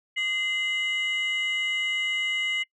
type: tone pair together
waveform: sine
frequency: 2067 / 2923 Hz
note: C7 / F#7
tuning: -22 / -22 cents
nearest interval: tritone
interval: 600 cents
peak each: -24 / -27 dBFS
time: 0.16-2.64 s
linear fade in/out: 20 ms
effects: noise-tail reverb RT60 0.1 s tail -26 dB re dry + tanh soft clip ceiling -21 dBFS